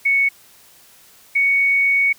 sine tone pair in turn, 2217 / 2228 Hz, C#7 / C#7, 0 / +8 cents, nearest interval unison, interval 8 cents, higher second, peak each -13 dBFS, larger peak neither, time 0.05-0.29 / 1.35-2.13 s, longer second, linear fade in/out 10 ms, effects white hiss -49 dBFS RMS until 2.18 s

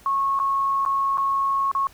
sine tone with dropouts, 1096 Hz, C#6, 20 cents flat, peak -19 dBFS, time 0.06-1.87 s, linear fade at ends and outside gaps 1 ms, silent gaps 0.391-0.399 / 0.851-0.861 / 1.173-1.181 / 1.715-1.75 s, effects pink hiss -51 dBFS RMS until 1.93 s

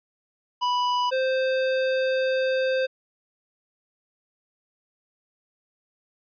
square tone pair in turn, 986 / 522.3 Hz, B5 / C5, -3 / -3 cents, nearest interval major seventh, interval 1100 cents, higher first, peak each -22 dBFS, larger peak neither, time 0.61-1.11 / 1.11-2.87 s, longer second, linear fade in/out 20 ms, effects resampled to 11025 Hz

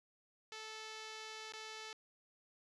5% pulse tone with dropouts, 437.6 Hz, A4, 9 cents flat, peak -35 dBFS, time 0.52-1.93 s, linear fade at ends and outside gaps 1 ms, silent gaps 1.522-1.536 s, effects resampled to 22050 Hz

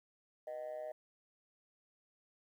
sine tone with amplitude modulation, 620 Hz, D#5, 6 cents flat, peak -35 dBFS, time 0.47-0.92 s, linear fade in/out 5 ms, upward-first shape sine, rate 136 Hz, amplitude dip 85%, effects tanh soft clip ceiling -37 dBFS + 12-bit

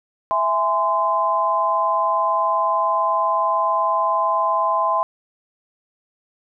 sine chord, E augmented, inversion none, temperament equal with one note detuned, 659.3 / 830.6 / 1032.1 Hz, E5 / G#5 / B#5, 0 / 0 / -24 cents, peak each -23 / -24 / -18 dBFS, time 0.31-5.03 s, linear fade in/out 0 ms, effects none

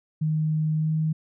sine tone with pitch glide, 155.56 to 157.19 Hz, D#3 to D#3, 0 to +18 cents, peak -21 dBFS, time 0.21-1.13 s, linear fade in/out 10 ms, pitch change +18 cents, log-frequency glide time 0.77-0.91 s, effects none

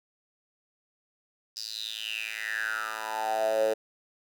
10% pulse tone with high-pass filter sweep, 110 Hz, A2, in tune, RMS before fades -31 dBFS, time 1.56-3.74 s, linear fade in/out 10 ms, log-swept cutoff 5100 to 480 Hz, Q 8.1, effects none

